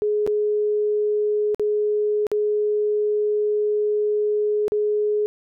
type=tone with dropouts; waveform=sine; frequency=420 Hz; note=G#4; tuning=19 cents sharp; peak=-18 dBFS; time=0.02-5.26 s; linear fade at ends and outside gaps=0 ms; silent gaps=0.265-0.275 / 1.546-1.596 / 2.268-2.316 / 4.681-4.72 s; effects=none